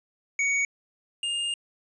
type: tone pair in turn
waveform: square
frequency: 2239 / 2821 Hz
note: C#7 / F7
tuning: +17 / +17 cents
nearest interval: major third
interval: 400 cents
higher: second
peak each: -23 / -27 dBFS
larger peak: first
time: 0.39-0.65 / 1.23-1.54 s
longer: second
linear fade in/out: 2 ms
effects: resampled to 22050 Hz + 10-bit